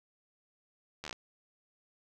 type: slowing click train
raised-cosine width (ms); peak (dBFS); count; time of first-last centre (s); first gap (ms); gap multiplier
0.2; -23; 7; 1.04-1.128; 12; 1.08
effects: none